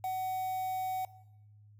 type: tone with quantisation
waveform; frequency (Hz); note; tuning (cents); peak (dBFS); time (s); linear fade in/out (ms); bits
triangle; 750; F#5; +23; -30; 0.04-1.05; 2; 8
effects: noise-tail reverb RT60 0.8 s tail -18 dB re dry + added 104 Hz sine -55 dBFS peak until 1.79 s